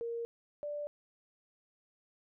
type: tone pair in turn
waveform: sine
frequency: 466.2 / 587.4 Hz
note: A#4 / D5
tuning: 0 / 0 cents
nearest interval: major third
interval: 400 cents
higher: second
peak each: -35 / -36 dBFS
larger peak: first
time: 0.01-0.25 / 0.63-0.87 s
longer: neither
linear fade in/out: 0 ms
effects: none